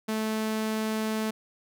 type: tone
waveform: sawtooth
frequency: 218.3 Hz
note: A3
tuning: 13 cents flat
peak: -23 dBFS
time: 0.08-1.31 s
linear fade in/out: 10 ms
effects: none